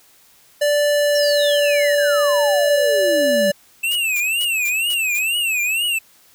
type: tone with pitch glide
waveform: square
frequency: 585 to 580 Hz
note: D5 to D5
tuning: -7 to -22 cents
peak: -15 dBFS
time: 0.61-3.52 s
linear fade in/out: 10 ms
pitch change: -15 cents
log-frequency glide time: 0.89-1.63 s
type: exponential sweep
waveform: sine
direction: down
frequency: 5600 to 189.6 Hz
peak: -22 dBFS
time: 1.15-3.51 s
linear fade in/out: 5 ms
type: tone with vibrato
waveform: square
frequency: 2637 Hz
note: E7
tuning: in tune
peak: -18 dBFS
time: 3.83-5.99 s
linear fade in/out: 10 ms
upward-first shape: triangle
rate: 2.1 Hz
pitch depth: 190 cents each way
type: noise bursts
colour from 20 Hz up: blue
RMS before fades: -30 dBFS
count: 6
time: 3.91-5.192 s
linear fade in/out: 5 ms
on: 47 ms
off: 200 ms
effects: white hiss -52 dBFS RMS until 6.34 s